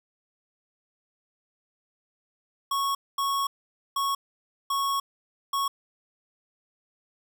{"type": "tone bursts at uneven times", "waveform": "square", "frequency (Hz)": 1105, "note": "C#6", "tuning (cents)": -6, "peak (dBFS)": -25, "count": 5, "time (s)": [[2.71, 2.95], [3.18, 3.47], [3.96, 4.15], [4.7, 5], [5.53, 5.68]], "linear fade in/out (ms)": 5, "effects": []}